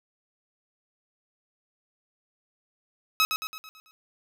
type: tone with echo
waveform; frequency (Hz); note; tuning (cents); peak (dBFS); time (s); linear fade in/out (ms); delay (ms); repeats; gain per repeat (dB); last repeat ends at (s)
15% pulse; 1281; E6; -50; -13; 3.2-3.25; 0; 110; 6; -6; 3.91
effects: none